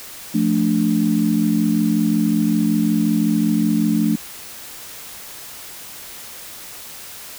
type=chord; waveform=sine; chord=D minor; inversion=first; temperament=equal; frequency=174.61 / 220 / 293.7 Hz; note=F3 / A3 / D4; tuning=0 / 0 / 0 cents; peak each=-21 / -17 / -20 dBFS; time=0.34-4.16 s; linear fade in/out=10 ms; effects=white hiss -36 dBFS RMS until 7.38 s